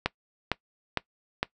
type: click train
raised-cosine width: 0.3 ms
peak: -8 dBFS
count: 4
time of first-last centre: 0.06-1.43 s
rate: 2.19 Hz
effects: noise-tail reverb RT60 0.1 s tail -21 dB re dry